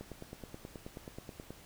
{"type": "click train", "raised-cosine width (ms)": 2, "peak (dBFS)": -30, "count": 15, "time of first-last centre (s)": [0.01, 1.506], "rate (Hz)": 9.36, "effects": ["pink hiss -56 dBFS RMS until 1.65 s"]}